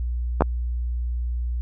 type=clicks; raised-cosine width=1 ms; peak=-3 dBFS; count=2; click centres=0.408 / 0.421 s; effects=added 60 Hz sine -23 dBFS peak until 1.61 s